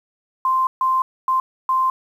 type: tone bursts at uneven times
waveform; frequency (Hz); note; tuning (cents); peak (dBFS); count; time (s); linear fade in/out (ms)
sine; 1044; C6; -4; -15; 4; 0.45-0.67 / 0.81-1.02 / 1.28-1.4 / 1.69-1.9; 2
effects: 8-bit